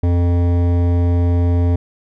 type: tone with hard clipping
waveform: sine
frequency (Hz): 87.2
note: F2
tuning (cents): -2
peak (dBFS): -14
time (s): 0.03-1.76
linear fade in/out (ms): 5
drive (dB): 14
effects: none